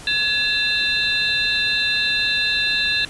sine tone cluster, 1692 / 2688 / 3608 / 4048 Hz, G#6 / E7 / A7 / B7, +32 / +33 / +43 / +42 cents, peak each -23 dBFS, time 0.07-3.05 s, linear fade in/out 2 ms, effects pink hiss -38 dBFS RMS until 3.09 s + resampled to 24000 Hz

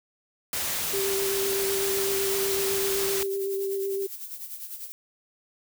white noise, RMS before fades -29 dBFS, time 0.53-3.23 s, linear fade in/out 2 ms
sine tone with vibrato, 392 Hz, G4, in tune, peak -26 dBFS, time 0.93-4.07 s, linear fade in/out 10 ms, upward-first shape sine, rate 7.9 Hz, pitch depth 15 cents each way
violet noise with tremolo, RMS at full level -36 dBFS, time 1.81-4.92 s, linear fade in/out 0 ms, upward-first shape sine, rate 10 Hz, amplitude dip 60%
effects none

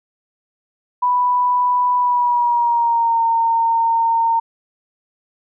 sine tone with pitch glide, 987.8 to 916.3 Hz, B5 to A#5, 0 to -30 cents, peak -13 dBFS, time 1.02-4.4 s, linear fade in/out 10 ms, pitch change -130 cents, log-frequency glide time 1.97-3.2 s, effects none

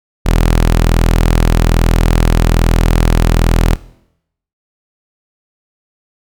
sawtooth tone, 41.2 Hz, E1, in tune, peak -4 dBFS, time 0.25-3.76 s, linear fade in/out 20 ms, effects noise-tail reverb RT60 0.8 s tail -20 dB re dry

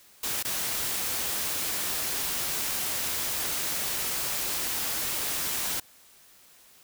white noise with dropouts, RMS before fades -30 dBFS, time 0.23-5.8 s, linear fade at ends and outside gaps 5 ms, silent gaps 0.428-0.448 s, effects white hiss -56 dBFS RMS until 6.83 s

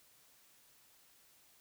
silence, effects white hiss -66 dBFS RMS until 1.6 s

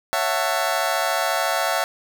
25% pulse chord, F# minor seventh, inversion second, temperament just, 555 / 666 / 740 / 888 Hz, C#5 / E5 / F#5 / A5, +2 / +18 / 0 / +16 cents, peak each -24 / -20 / -22 / -24 dBFS, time 0.13-1.84 s, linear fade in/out 0 ms, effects none

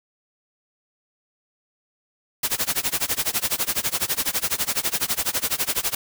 white noise with tremolo, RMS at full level -21 dBFS, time 2.43-5.95 s, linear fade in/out 5 ms, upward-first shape sine, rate 12 Hz, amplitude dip 95%, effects none

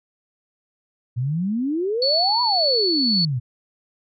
sine exponential two-way sweep, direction up then down, 115.6 to 1000 to 115.6 Hz, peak -20 dBFS, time 1.16-3.4 s, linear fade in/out 20 ms, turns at 2.42 s
sine tone with tremolo, 4435 Hz, C#8, in tune, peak -17 dBFS, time 2.02-3.25 s, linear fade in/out 2 ms, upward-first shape triangle, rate 1.9 Hz, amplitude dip 25%
effects none

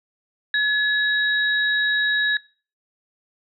sine tone pair together, 1700 / 3820 Hz, G#6 / A#7, +40 / +42 cents, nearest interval octave + major second, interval 1402 cents, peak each -18 / -24 dBFS, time 0.54-2.37 s, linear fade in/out 2 ms, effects noise-tail reverb RT60 0.4 s tail -23 dB re dry

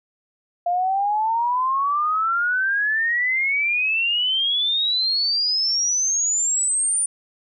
sine exponential sweep, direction up, 692 to 9397 Hz, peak -18 dBFS, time 0.66-7.06 s, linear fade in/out 5 ms, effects none

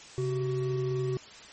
triangle tone pair together, 133.28 / 376.3 Hz, C3 / F#4, +32 / +29 cents, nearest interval octave + tritone, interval 1797 cents, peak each -28 dBFS, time 0.18-1.17 s, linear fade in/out 0 ms, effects white hiss -48 dBFS RMS until 1.52 s + MP3 32 kbps

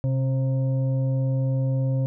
sine tone with frequency modulation, 130.81 Hz, C3, in tune, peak -20 dBFS, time 0.04-2.06 s, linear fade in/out 0 ms, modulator 400 Hz, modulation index 0.46, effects none

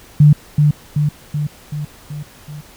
sine tone with echo, 148.4 Hz, D3, 18 cents sharp, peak -4 dBFS, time 0.2-0.33 s, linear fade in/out 5 ms, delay 380 ms, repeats 6, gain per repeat -4 dB, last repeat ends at 2.61 s, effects pink hiss -43 dBFS RMS until 2.76 s

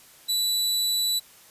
sawtooth tone, 3956 Hz, B7, 2 cents sharp, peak -19 dBFS, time 0.28-1.2 s, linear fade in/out 20 ms, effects white hiss -52 dBFS RMS until 1.5 s + resampled to 32000 Hz

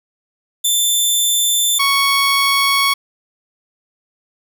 15% pulse tone pair in turn, 3540 / 1110.2 Hz, A7 / C#6, +10 / +2 cents, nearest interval octave + minor sixth, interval 2008 cents, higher first, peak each -6 dBFS, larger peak neither, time 0.64-1.79 / 1.79-2.94 s, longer neither, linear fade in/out 10 ms, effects none

